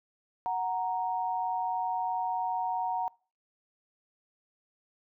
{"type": "tone pair together", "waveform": "sine", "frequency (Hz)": [740.1, 932.3], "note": ["F#5", "A#5"], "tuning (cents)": [0, 0], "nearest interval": "major third", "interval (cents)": 400, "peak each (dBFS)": [-31, -31], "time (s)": [0.46, 3.08], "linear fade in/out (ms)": 0, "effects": ["noise-tail reverb RT60 0.4 s tail -25 dB re dry"]}